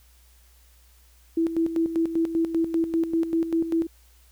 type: tone with tremolo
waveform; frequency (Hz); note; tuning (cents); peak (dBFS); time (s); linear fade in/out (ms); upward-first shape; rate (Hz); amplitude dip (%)
sine; 329.5; E4; -1; -19; 1.37-3.87; 5; square; 5.1; 65
effects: added 60 Hz sine -54 dBFS peak until 4.31 s + white hiss -60 dBFS RMS until 4.31 s